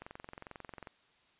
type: click train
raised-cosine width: 0.5 ms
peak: -30 dBFS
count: 20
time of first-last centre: 0.02-0.872 s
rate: 22.3 Hz
effects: white hiss -68 dBFS RMS until 1.39 s + resampled to 8000 Hz

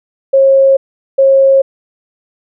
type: tone pair in turn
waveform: sine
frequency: 541 / 541 Hz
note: C#5 / C#5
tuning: -42 / -42 cents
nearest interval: unison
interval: 0 cents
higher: neither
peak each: -4 dBFS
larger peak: neither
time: 0.33-0.77 / 1.18-1.62 s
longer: neither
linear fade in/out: 10 ms
effects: none

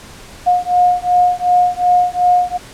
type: beating tone pair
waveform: sine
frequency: 716 / 718.7 Hz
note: F5 / F5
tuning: +43 / +49 cents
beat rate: 2.7 Hz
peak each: -13 dBFS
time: 0.46-2.58 s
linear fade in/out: 20 ms
effects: pink hiss -37 dBFS RMS until 2.73 s + low-pass 10000 Hz 12 dB/octave

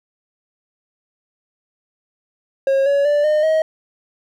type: tone with pitch steps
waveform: triangle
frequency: 542 / 563.4 / 585.6 / 608.7 / 632.7 Hz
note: C#5 / C#5 / D5 / D#5 / D#5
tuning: -39 / +28 / -5 / -38 / +29 cents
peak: -11 dBFS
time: 2.67-3.62 s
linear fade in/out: 2 ms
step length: 190 ms
effects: none

